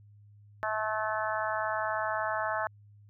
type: harmonic tone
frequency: 216.4 Hz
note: A3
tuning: 29 cents flat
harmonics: 3 / 4 / 5 / 6 / 7 / 8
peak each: -34 / -35 / -36 / -37 / -37 / -38 dBFS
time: 0.63-2.67 s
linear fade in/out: 0 ms
effects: added 103 Hz sine -53 dBFS peak until 3.09 s